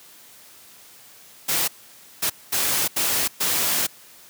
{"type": "noise bursts at uneven times", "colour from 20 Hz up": "white", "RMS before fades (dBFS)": -22, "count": 5, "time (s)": [[1.48, 1.68], [2.22, 2.3], [2.52, 2.88], [2.96, 3.28], [3.4, 3.87]], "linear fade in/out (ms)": 10, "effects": ["white hiss -48 dBFS RMS until 4.29 s", "high-pass 80 Hz 12 dB/octave"]}